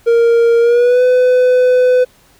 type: tone with pitch glide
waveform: triangle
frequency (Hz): 466.2 to 502.6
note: A#4 to B4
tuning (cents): 0 to +30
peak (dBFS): -5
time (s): 0.06-2.05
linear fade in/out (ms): 20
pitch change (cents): +130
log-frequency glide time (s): 0.6-1.03
effects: pink hiss -49 dBFS RMS until 2.39 s